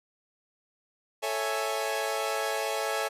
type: chord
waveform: sawtooth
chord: A major seventh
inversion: none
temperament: equal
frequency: 440 / 554.4 / 659.3 / 830.6 Hz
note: A4 / C#5 / E5 / G#5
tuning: 0 / 0 / 0 / 0 cents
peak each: -30 dBFS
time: 1.22-3.09 s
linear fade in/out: 20 ms
effects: resampled to 32000 Hz